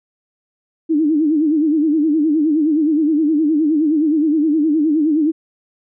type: tone with vibrato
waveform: sine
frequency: 306.8 Hz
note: D#4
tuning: 24 cents flat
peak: -12 dBFS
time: 0.89-5.32 s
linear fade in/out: 20 ms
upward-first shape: sine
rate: 9.6 Hz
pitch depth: 110 cents each way
effects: none